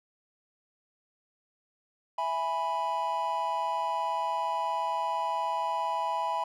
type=chord; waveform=triangle; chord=E major; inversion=none; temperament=equal; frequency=659.3 / 830.6 / 987.8 Hz; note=E5 / G#5 / B5; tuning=0 / 0 / 0 cents; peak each=-34 / -31 / -28 dBFS; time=2.18-6.44 s; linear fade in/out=5 ms; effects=none

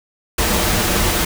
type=noise with comb filter; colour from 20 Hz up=pink; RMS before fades=-17 dBFS; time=0.38-1.25 s; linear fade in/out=5 ms; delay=7.4 ms; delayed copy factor=-0.5; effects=none

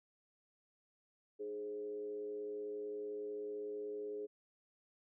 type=tone with frequency modulation; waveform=sine; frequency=418.3 Hz; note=G#4; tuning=12 cents sharp; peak=-40 dBFS; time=1.39-4.27 s; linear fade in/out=20 ms; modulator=111 Hz; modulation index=0.46; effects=none

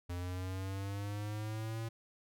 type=linear sweep; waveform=square; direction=up; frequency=87.31 to 114.1 Hz; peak=-38 dBFS; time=0.09-1.89 s; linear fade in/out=10 ms; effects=none

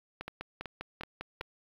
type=two click trains; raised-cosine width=0.3 ms; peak=-21 / -22 dBFS; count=7 / 4; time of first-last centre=0.21-1.41 / 0.28-1.412 s; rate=5 / 2.65 Hz; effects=low-pass 4000 Hz 12 dB/octave + 8-bit

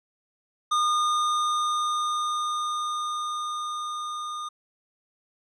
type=tone with level ramp; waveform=square; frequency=1219 Hz; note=D#6; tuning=36 cents flat; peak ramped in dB=-21 to -32 dBFS; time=0.71-4.49 s; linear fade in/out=10 ms; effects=low-pass 7000 Hz 12 dB/octave

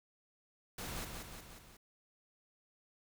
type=noise with echo; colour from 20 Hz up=pink; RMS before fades=-43 dBFS; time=0.78-1.05 s; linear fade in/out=5 ms; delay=180 ms; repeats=4; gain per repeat=-4 dB; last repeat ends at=1.77 s; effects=none

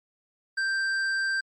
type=tone with hard clipping; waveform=sine; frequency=1571 Hz; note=G6; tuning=3 cents sharp; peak=-26 dBFS; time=0.57-1.41 s; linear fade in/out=10 ms; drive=8 dB; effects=MP3 48 kbps

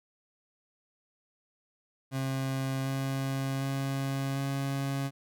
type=tone with pitch steps; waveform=30% pulse; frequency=133.8 / 135.04 / 136.3 / 137.56 Hz; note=C3 / C#3 / C#3 / C#3; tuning=+39 / -45 / -29 / -13 cents; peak=-27 dBFS; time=2.11-5.11 s; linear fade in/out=50 ms; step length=750 ms; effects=none

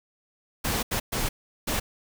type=noise bursts at uneven times; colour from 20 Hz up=pink; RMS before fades=-27 dBFS; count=4; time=0.64-0.83 / 0.91-1 / 1.12-1.29 / 1.67-1.8 s; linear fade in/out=10 ms; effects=none

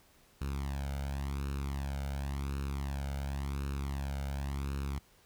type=tone with flanger; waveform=sawtooth; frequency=69.3 Hz; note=C#2; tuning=in tune; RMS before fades=-36 dBFS; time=0.41-4.99 s; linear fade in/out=5 ms; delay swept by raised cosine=0.74 to 1.37 ms; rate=0.92 Hz; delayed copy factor=+0.75; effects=pink hiss -64 dBFS RMS until 5.25 s

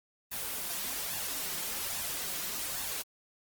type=noise with flanger; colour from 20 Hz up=white; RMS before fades=-36 dBFS; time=0.31-3.03 s; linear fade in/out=20 ms; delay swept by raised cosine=1.1 to 5.8 ms; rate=1.2 Hz; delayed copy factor=+0.5; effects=Opus 24 kbps

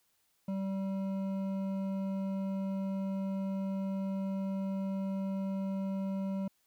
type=tone with hard clipping; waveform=triangle; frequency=193.5 Hz; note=G3; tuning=22 cents flat; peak=-34 dBFS; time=0.48-6.48 s; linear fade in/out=5 ms; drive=13 dB; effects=white hiss -74 dBFS RMS until 6.66 s

